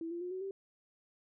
sine tone with pitch steps, 329.6 / 343.6 / 358.2 / 373.4 / 389.3 Hz, E4 / F4 / F4 / F#4 / G4, 0 / -28 / +44 / +16 / -12 cents, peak -37 dBFS, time 0.01-0.51 s, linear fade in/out 2 ms, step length 100 ms, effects none

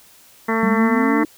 harmonic tone, 224.5 Hz, A3, 35 cents sharp, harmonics 1 / 2 / 3 / 4 / 5 / 6 / 7 / 8 / 9, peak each -21 / -23 / -30 / -26 / -25 / -29 / -34 / -28 / -27 dBFS, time 0.48-1.24 s, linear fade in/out 10 ms
sine exponential sweep, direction up, 192.4 to 311.1 Hz, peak -17 dBFS, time 0.63-1.25 s, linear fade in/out 2 ms
effects white hiss -49 dBFS RMS until 1.37 s

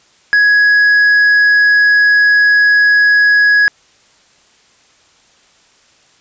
sine tone with tanh clipping, 1670 Hz, G#6, 9 cents sharp, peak -7 dBFS, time 0.33-3.68 s, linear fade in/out 0 ms, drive 4 dB, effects white hiss -50 dBFS RMS until 6.2 s + resampled to 16000 Hz

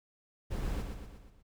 brown noise with echo, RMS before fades -34 dBFS, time 0.5-0.83 s, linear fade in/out 20 ms, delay 120 ms, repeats 5, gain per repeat -5 dB, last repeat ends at 1.43 s, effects none

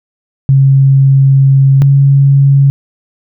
sine tone pair in turn, 136 / 138.54 Hz, C#3 / C#3, -33 / -1 cents, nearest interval unison, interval 32 cents, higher second, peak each -3 dBFS, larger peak neither, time 0.49-1.82 / 1.82-2.7 s, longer first, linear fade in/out 0 ms, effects none

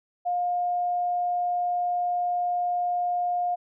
sine tone, 710 Hz, F5, 28 cents sharp, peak -23 dBFS, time 0.25-3.56 s, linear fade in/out 20 ms, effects none

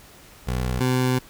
20% pulse tone pair in turn, 62.5 / 127.55 Hz, B1 / C3, +21 / -44 cents, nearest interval octave, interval 1235 cents, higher second, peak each -18 / -14 dBFS, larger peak second, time 0.47-0.8 / 0.8-1.19 s, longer second, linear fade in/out 10 ms, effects pink hiss -48 dBFS RMS until 1.29 s

